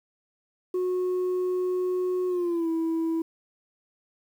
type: tone with pitch glide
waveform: sine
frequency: 365.1 to 327.2 Hz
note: F#4 to E4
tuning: -23 to -13 cents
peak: -21 dBFS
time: 0.74-3.22 s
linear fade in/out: 5 ms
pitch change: -190 cents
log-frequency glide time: 2.28-2.69 s
effects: tanh soft clip ceiling -23 dBFS + 9-bit